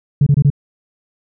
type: tone bursts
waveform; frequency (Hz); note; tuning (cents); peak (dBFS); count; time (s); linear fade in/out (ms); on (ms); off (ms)
sine; 142.4; C#3; +47; -6; 4; 0.21-0.502; 5; 55; 24
effects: tanh soft clip ceiling -4 dBFS